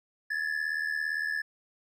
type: ring-modulated tone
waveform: triangle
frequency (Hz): 1724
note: A6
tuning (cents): -36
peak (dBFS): -24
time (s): 0.3-1.42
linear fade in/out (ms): 10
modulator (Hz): 38.8
effects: none